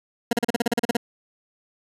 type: tone bursts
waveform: 20% pulse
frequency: 235.8 Hz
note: A#3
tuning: 20 cents sharp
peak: -13 dBFS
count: 12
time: 0.31-0.969 s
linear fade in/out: 5 ms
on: 21 ms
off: 37 ms
effects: resampled to 32000 Hz